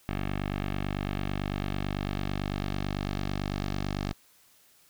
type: tone with low-pass filter sweep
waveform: 10% pulse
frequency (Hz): 49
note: G1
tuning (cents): 0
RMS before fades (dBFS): -32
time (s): 0.09-4.13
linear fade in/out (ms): 0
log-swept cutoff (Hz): 2700 to 4900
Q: 1.5
effects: white hiss -61 dBFS RMS until 4.89 s